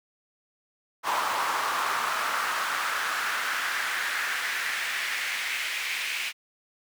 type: noise with high-pass filter sweep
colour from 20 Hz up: brown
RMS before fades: -29 dBFS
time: 1.03-6.33 s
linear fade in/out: 50 ms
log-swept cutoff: 1000 to 2400 Hz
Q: 2.6
effects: none